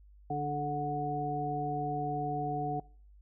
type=harmonic tone with a mistuned harmonic; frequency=146.83 Hz; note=D3; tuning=in tune; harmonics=1 / 2 / 3 / 5; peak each=-37 / -39 / -39 / -33 dBFS; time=0.3-2.8 s; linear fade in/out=5 ms; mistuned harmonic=3; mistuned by=-16 cents; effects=noise-tail reverb RT60 0.5 s tail -25 dB re dry + added 50 Hz sine -54 dBFS peak until 3.21 s